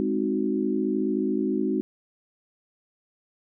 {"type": "chord", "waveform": "sine", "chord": "Ab dominant seventh", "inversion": "none", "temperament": "equal", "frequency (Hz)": [207.7, 261.6, 311.1, 370], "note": ["Ab3", "C4", "Eb4", "Gb4"], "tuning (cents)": [0, 0, 0, 0], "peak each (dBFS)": -28, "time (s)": [0, 1.81], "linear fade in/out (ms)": 0, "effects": []}